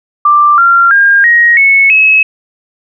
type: tone with pitch steps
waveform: sine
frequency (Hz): 1180 / 1379.2 / 1611.9 / 1884 / 2202 / 2574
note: D6 / F6 / G6 / A#6 / C#7 / E7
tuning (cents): +8 / -22 / +48 / +18 / -12 / -42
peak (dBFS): -3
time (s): 0.25-2.23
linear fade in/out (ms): 5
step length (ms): 330
effects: none